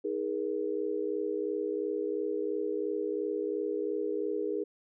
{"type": "tone cluster", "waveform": "sine", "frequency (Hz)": [314.1, 413.5, 476.4], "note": ["D#4", "G#4", "A#4"], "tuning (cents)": [16, -8, 38], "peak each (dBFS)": [-36, -32, -35], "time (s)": [0.04, 4.64], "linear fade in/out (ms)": 10, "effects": []}